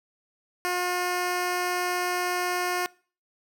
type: tone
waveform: 10% pulse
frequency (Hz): 358.4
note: F4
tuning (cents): +45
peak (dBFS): -17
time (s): 0.65-2.86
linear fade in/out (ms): 0
effects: noise-tail reverb RT60 0.4 s tail -23 dB re dry